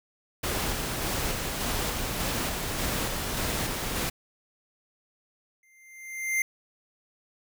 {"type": "noise with tremolo", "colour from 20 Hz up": "pink", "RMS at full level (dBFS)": -29, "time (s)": [0.43, 4.1], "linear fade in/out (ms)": 10, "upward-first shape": "square", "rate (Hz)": 1.7, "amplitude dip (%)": 25}
{"type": "tone with exponential growth", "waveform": "square", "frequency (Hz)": 2093, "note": "C7", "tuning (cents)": 0, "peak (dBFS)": -22, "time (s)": [5.63, 6.42], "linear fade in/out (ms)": 2, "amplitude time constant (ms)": 170}
{"effects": []}